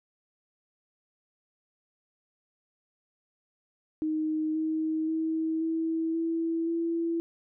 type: tone with pitch steps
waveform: sine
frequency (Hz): 311.6 / 315.9 / 320.4 / 324.8 / 329.4 / 334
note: D#4 / D#4 / E4 / E4 / E4 / E4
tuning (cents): +3 / +26 / -49 / -26 / -1 / +23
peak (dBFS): -26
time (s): 4.02-7.2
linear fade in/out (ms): 0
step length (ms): 530
effects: none